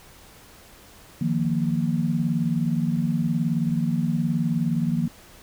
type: chord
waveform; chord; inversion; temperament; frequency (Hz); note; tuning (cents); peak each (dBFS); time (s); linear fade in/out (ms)
sine; Eb suspended second; none; equal; 155.56 / 174.61 / 233.1; Eb3 / F3 / Bb3; 0 / 0 / 0; -25; 1.21-5.08; 5
effects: pink hiss -49 dBFS RMS until 5.42 s